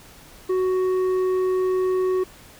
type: tone with tanh clipping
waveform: sine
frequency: 371.4 Hz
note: F#4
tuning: 7 cents sharp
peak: -20 dBFS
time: 0.49-2.24 s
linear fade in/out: 10 ms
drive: 7 dB
effects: pink hiss -47 dBFS RMS until 2.59 s